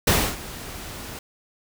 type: noise with ADSR envelope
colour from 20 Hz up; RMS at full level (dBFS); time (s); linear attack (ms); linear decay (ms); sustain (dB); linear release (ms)
pink; -17; 0.07-1.19; 6; 280; -19; 3
effects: none